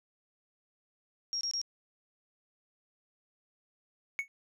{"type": "tone bursts", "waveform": "sine", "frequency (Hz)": 5588, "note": "F8", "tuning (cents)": 0, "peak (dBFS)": -31, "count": 3, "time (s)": [1.33, 1.615], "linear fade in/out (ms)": 0, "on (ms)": 79, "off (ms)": 24}
{"type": "tone with exponential decay", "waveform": "triangle", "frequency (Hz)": 2217, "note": "C#7", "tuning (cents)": 0, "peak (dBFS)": -24, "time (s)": [4.19, 4.28], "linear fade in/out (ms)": 0, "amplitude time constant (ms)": 19}
{"effects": []}